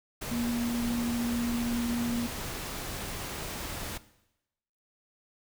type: tone in noise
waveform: sine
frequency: 237.1 Hz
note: A#3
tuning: 30 cents sharp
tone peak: -28 dBFS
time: 0.31-2.27 s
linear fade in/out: 10 ms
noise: pink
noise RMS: -37 dBFS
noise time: 0.21-3.98 s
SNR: +6 dB
effects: noise-tail reverb RT60 0.9 s tail -17 dB re dry